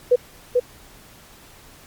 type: tone with echo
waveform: sine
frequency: 493.9 Hz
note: B4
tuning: in tune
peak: -10 dBFS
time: 0.11-0.16 s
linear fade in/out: 10 ms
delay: 440 ms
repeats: 1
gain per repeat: -3 dB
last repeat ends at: 0.6 s
effects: pink hiss -47 dBFS RMS until 1.86 s + MP3 96 kbps